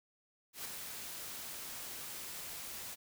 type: noise with ADSR envelope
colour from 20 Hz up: white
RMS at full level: -41 dBFS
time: 0.53-2.96 s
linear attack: 120 ms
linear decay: 8 ms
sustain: -4 dB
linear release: 31 ms
effects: none